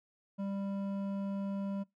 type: tone with hard clipping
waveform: sine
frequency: 197.5 Hz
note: G3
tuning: 13 cents sharp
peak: -36 dBFS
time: 0.38-1.84 s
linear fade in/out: 20 ms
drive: 10 dB
effects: noise-tail reverb RT60 0.2 s tail -24 dB re dry